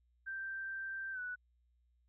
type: tone with pitch glide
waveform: sine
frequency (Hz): 1568 to 1480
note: G6 to F#6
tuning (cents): 0 to 0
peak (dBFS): -39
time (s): 0.26-1.36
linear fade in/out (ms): 20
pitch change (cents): -100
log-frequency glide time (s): 1.12-1.2
effects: added 60 Hz sine -70 dBFS peak until 2.08 s